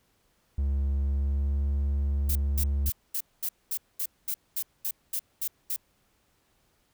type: tone with pitch glide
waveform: triangle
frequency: 69.3 to 70.31 Hz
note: C#2 to C#2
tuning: 0 to +25 cents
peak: -22 dBFS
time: 0.58-2.9 s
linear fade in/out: 5 ms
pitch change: +25 cents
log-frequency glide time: 1.07-1.63 s
type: noise bursts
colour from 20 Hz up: violet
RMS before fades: -30 dBFS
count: 13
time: 2.29-5.762 s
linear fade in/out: 5 ms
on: 64 ms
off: 220 ms
effects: pink hiss -69 dBFS RMS until 6.93 s